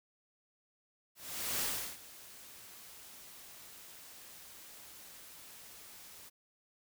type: noise with ADSR envelope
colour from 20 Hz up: white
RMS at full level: -34 dBFS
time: 1.15-6.3 s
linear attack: 470 ms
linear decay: 350 ms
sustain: -19 dB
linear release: 20 ms
effects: none